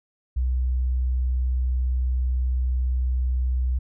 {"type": "tone", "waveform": "sine", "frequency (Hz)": 63, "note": "B1", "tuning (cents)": 35, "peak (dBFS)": -20, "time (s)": [0.36, 3.79], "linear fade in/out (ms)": 10, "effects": []}